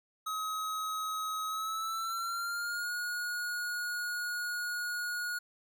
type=tone with pitch glide; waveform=square; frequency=1272 to 1444.4 Hz; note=D#6 to F#6; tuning=+38 to -42 cents; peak=-34 dBFS; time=0.26-5.39 s; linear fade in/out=10 ms; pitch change=+220 cents; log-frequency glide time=1.47-2.92 s; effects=none